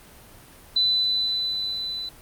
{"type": "tone with level ramp", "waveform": "sine", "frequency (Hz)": 3999, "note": "B7", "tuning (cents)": 21, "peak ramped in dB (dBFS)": [-17, -29], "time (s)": [0.76, 2.09], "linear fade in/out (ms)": 5, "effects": ["pink hiss -48 dBFS RMS until 2.21 s", "Opus 32 kbps"]}